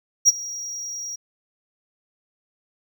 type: tone with ADSR envelope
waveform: triangle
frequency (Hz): 5690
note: F8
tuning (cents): +31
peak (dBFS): -7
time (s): 0.25-1.16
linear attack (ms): 33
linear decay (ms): 27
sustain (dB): -21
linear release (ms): 9
effects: none